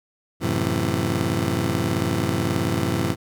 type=chord; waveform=20% pulse; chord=F# half-diminished seventh; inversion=none; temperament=just; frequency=92.5 / 111 / 133.2 / 166.5 Hz; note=F#2 / A2 / C3 / E3; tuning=0 / +16 / +31 / +18 cents; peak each=-22 dBFS; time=0.4-3.16 s; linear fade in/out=50 ms; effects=none